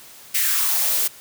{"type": "noise with high-pass filter sweep", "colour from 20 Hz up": "blue", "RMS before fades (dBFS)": -20, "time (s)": [0.34, 1.08], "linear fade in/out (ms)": 10, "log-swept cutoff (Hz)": [2200, 360], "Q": 2.9, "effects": ["white hiss -44 dBFS RMS until 1.2 s", "high-pass 60 Hz 12 dB/octave"]}